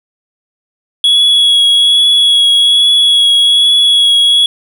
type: tone with vibrato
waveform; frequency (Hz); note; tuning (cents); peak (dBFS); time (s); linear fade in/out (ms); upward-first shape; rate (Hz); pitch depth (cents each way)
triangle; 3352; G#7; +15; -4; 1.04-4.46; 2; triangle; 1.2; 18
effects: none